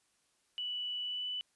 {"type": "tone with pitch glide", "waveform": "sine", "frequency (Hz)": [2960, 2984], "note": ["F#7", "F#7"], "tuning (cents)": [0, 14], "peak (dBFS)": -35, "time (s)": [0.58, 1.41], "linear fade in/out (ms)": 0, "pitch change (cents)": 14, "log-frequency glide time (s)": [1.03, 1.27], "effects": ["white hiss -74 dBFS RMS until 1.55 s", "resampled to 24000 Hz"]}